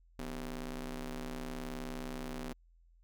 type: ring-modulated tone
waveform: sawtooth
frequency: 138.59 Hz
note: C#3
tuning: in tune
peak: -32 dBFS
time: 0.19-2.53 s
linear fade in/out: 0 ms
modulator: 109 Hz
effects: added 42 Hz sine -61 dBFS peak until 3.03 s